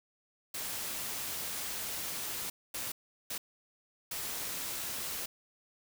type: noise bursts at uneven times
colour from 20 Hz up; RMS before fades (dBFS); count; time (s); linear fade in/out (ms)
white; -38; 4; 0.54-2.5 / 2.74-2.92 / 3.3-3.38 / 4.11-5.26; 5
effects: none